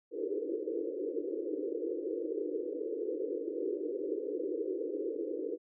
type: band-pass noise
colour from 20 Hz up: white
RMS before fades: -36 dBFS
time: 0.11-5.58 s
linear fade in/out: 50 ms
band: 300 to 500 Hz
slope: 96 dB/octave
effects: none